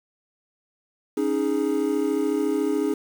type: chord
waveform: triangle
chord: C# suspended second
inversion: none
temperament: equal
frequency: 277.2 / 311.1 / 415.3 Hz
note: C#4 / D#4 / G#4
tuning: 0 / 0 / 0 cents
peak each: -24 / -23 / -23 dBFS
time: 1.17-2.94 s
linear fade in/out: 5 ms
effects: 7-bit